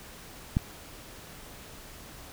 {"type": "click", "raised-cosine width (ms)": 5, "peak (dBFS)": -11, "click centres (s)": 0.569, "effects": ["pink hiss -47 dBFS RMS until 2.32 s"]}